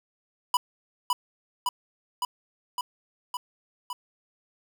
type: tone with echo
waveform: square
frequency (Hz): 987.8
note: B5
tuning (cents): 0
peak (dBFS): -20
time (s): 0.54-0.57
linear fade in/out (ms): 2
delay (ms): 560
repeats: 6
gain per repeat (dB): -2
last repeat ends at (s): 3.93
effects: none